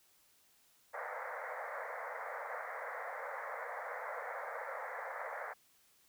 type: band-pass noise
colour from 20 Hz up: pink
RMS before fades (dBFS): -43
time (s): 0.93-5.54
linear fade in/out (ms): 20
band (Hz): 480 to 2100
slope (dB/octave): 96
effects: white hiss -69 dBFS RMS until 6.08 s